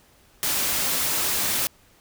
white noise, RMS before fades -24 dBFS, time 0.43-1.67 s, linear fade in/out 0 ms, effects pink hiss -57 dBFS RMS until 2 s

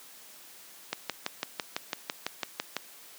click train, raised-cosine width 0.2 ms, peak -12 dBFS, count 12, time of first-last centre 0.93-2.766 s, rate 5.99 Hz, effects white hiss -51 dBFS RMS until 3.18 s + high-pass 200 Hz 12 dB/octave

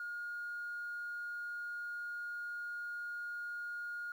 sine tone, 1427 Hz, F6, 37 cents sharp, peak -38 dBFS, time 0-4.12 s, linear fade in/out 2 ms, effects tanh soft clip ceiling -36 dBFS + 11-bit

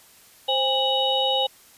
sine tone cluster, 525 / 813 / 2958 / 3771 Hz, C5 / G#5 / F#7 / A#7, +6 / -37 / -1 / +19 cents, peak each -25 dBFS, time 0.48-1.47 s, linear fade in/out 10 ms, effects white hiss -52 dBFS RMS until 1.77 s + resampled to 32000 Hz

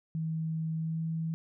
sine tone with pitch glide, 160.4 to 162.26 Hz, E3 to E3, -47 to -27 cents, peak -30 dBFS, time 0.15-1.34 s, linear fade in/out 0 ms, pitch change +20 cents, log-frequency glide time 0.75-1.01 s, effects none

